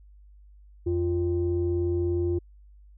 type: tone pair together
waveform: sine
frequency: 86.62 / 347.8 Hz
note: F2 / F4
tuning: -14 / -7 cents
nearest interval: 2 octaves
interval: 2407 cents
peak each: -26 / -24 dBFS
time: 0.86-2.39 s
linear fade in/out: 10 ms
effects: tanh soft clip ceiling -17 dBFS + added 50 Hz sine -49 dBFS peak until 2.97 s